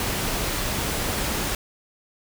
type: noise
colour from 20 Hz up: pink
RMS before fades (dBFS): -26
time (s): 0-1.55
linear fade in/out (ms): 2
effects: none